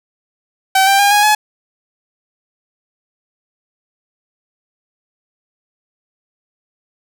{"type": "tone with pitch steps", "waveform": "sawtooth", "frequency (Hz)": [768, 787.3, 807.1, 827.4, 848.2], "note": ["G5", "G5", "G#5", "G#5", "G#5"], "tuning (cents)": [-36, 7, -50, -7, 36], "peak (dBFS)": -5, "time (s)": [0.75, 1.35], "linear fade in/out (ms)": 5, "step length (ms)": 120, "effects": []}